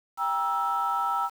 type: chord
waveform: sine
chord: E diminished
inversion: first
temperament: just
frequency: 791.1 / 949.3 / 1318.5 Hz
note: G5 / Bb5 / E6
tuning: +16 / +31 / 0 cents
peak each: -29 / -29 / -26 dBFS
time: 0.17-1.3 s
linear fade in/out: 50 ms
effects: tanh soft clip ceiling -17 dBFS + 8-bit